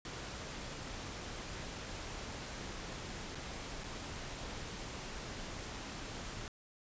pink noise with dropouts, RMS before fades -44 dBFS, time 0.05-6.48 s, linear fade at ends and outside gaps 1 ms, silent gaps 3.349-3.354 / 3.837-3.841 s, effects resampled to 16000 Hz

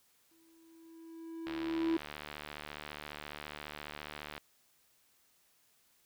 triangle tone with exponential growth, 328.5 Hz, E4, 6 cents flat, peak -25 dBFS, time 0.31-1.97 s, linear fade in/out 5 ms, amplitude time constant 360 ms
click train, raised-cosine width 0.3 ms, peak -26 dBFS, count 218, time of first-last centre 1.47-4.379 s, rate 74.6 Hz
effects white hiss -70 dBFS RMS until 6.05 s

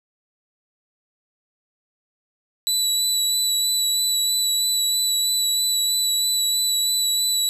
25% pulse tone with vibrato, 3951 Hz, B7, in tune, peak -14 dBFS, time 2.67-7.49 s, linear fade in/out 0 ms, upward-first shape sine, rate 3.1 Hz, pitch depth 15 cents each way, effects 9-bit

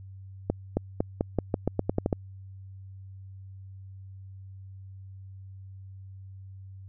accelerating click train, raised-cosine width 2 ms, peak -11 dBFS, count 12, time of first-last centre 0.5-2.128 s, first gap 270 ms, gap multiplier 0.87, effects added 96 Hz sine -42 dBFS peak until 6.88 s

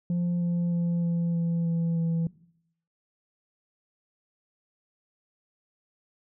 sine tone with pitch steps, 174.5 / 172.99 / 171.5 / 170.02 / 168.56 / 167.1 / 165.66 Hz, F3 / F3 / F3 / F3 / E3 / E3 / E3, -1 / -16 / -31 / -46 / +39 / +24 / +9 cents, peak -21 dBFS, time 0.1-2.27 s, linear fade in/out 2 ms, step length 310 ms, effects noise-tail reverb RT60 0.7 s tail -21 dB re dry + tanh soft clip ceiling -23 dBFS

